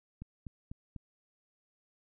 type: click train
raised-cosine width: 5 ms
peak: -30 dBFS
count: 4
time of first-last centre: 0.22-0.963 s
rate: 4.04 Hz
effects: none